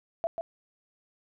sine tone with echo, 667 Hz, E5, 20 cents sharp, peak -25 dBFS, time 0.24-0.27 s, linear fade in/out 0 ms, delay 140 ms, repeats 1, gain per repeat -5 dB, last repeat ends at 0.41 s, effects none

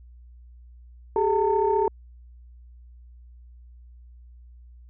sine tone cluster, 391.7 / 426.4 / 900 Hz, G4 / G#4 / A5, -1 / +46 / +39 cents, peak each -23 dBFS, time 1.16-1.88 s, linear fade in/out 2 ms, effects tanh soft clip ceiling -10 dBFS + added 60 Hz sine -45 dBFS peak until 4.89 s

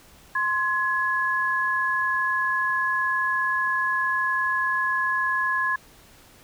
sine tone pair together, 1048 / 1687.1 Hz, C6 / G#6, +2 / +27 cents, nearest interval minor sixth, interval 825 cents, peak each -25 / -23 dBFS, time 0.35-5.76 s, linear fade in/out 5 ms, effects pink hiss -52 dBFS RMS until 6.43 s

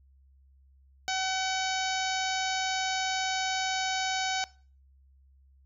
harmonic tone with a mistuned harmonic, 757 Hz, F#5, 39 cents sharp, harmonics 1 / 2 / 3 / 4 / 5 / 6 / 7 / 8 / 9, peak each -32 / -35 / -37 / -38 / -39 / -40 / -40 / -41 / -42 dBFS, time 1.08-4.44 s, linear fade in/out 0 ms, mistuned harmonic 6, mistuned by -17 cents, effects noise-tail reverb RT60 0.4 s tail -20 dB re dry + added 67 Hz sine -57 dBFS peak until 5.65 s

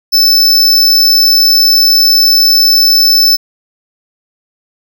square tone, 5274 Hz, E8, in tune, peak -5 dBFS, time 0.12-3.37 s, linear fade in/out 20 ms, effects none

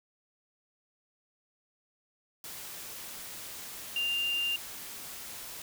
sine tone in noise, 2794 Hz, F7, in tune, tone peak -28 dBFS, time 3.96-4.56 s, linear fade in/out 2 ms, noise white, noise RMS -43 dBFS, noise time 2.44-5.62 s, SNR +12 dB, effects none

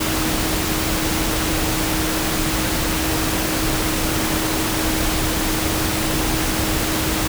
sine tone in noise, 315.6 Hz, D#4, 25 cents sharp, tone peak -25 dBFS, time 0-7.28 s, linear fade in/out 10 ms, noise pink, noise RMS -21 dBFS, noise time 0-7.28 s, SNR -7 dB, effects none

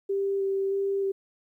sine tone with vibrato, 392 Hz, G4, in tune, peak -24 dBFS, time 0.09-1.12 s, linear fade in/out 10 ms, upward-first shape square, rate 1.6 Hz, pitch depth 10 cents each way, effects 11-bit

